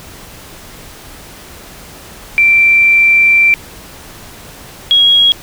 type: tone pair in turn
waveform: sine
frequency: 2349 / 3302 Hz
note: D7 / G#7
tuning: 0 / -11 cents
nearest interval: tritone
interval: 589 cents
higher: second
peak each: -5 dBFS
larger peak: neither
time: 2.38-3.54 / 4.91-5.32 s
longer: first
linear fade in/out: 0 ms
effects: pink hiss -34 dBFS RMS until 5.42 s